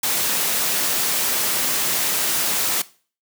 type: noise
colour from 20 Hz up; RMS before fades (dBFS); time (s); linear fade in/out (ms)
white; -21; 0.03-2.82; 5
effects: noise-tail reverb RT60 0.4 s tail -19 dB re dry + high-pass 150 Hz 12 dB/octave